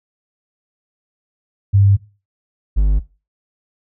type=tone pair in turn; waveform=sine / triangle; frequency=99.4 / 50.23 Hz; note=G2 / G1; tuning=+25 / +43 cents; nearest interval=octave; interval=1182 cents; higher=first; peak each=-8 dBFS; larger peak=neither; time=1.73-1.97 / 2.76-3 s; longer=neither; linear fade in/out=20 ms; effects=noise-tail reverb RT60 0.3 s tail -18 dB re dry